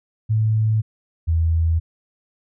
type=tone pair in turn; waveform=sine; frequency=109.4 / 81.96 Hz; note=A2 / E2; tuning=-9 / -9 cents; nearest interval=perfect fourth; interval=500 cents; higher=first; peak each=-15 dBFS; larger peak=neither; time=0.29-0.82 / 1.27-1.8 s; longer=neither; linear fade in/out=20 ms; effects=none